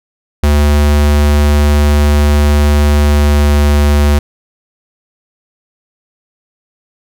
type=tone with pitch glide; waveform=square; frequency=73.42 to 73 Hz; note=D2 to D2; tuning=0 to -10 cents; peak=-7 dBFS; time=0.43-4.19 s; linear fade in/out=5 ms; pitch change=-10 cents; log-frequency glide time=3-3.52 s; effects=none